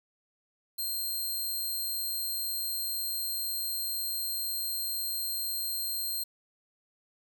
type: tone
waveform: 5% pulse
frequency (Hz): 4186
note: C8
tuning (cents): 0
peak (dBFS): -24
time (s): 0.78-6.24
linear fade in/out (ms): 10
effects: 10-bit